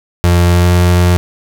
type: tone with pitch glide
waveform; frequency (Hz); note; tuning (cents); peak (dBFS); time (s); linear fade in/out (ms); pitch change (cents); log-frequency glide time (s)
35% pulse; 87.31 to 88.48; F2 to F2; 0 to +23; -5; 0.24-1.17; 0; +23; 0.47-0.72
effects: none